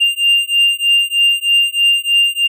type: beating tone pair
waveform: triangle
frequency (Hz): 2794 / 2797.2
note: F7 / F7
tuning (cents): 0 / +2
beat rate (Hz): 3.2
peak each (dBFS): -12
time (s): 0-2.48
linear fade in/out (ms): 20
effects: none